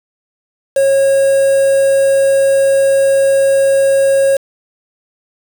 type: tone with quantisation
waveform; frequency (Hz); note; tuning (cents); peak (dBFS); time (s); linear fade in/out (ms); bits
triangle; 546; C#5; -26; -6; 0.76-4.37; 5; 4
effects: none